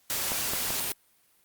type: noise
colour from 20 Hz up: white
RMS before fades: -30 dBFS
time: 0.1-0.92 s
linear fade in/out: 0 ms
type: clicks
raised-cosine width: 1 ms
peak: -19 dBFS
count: 3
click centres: 0.319 / 0.535 / 0.705 s
effects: white hiss -65 dBFS RMS until 1.44 s + Opus 48 kbps